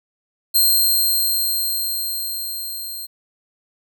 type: tone with level ramp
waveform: 5% pulse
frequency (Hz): 4186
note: C8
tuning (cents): 0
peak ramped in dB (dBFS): -5 to -22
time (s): 0.54-3.07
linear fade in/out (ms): 20
effects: none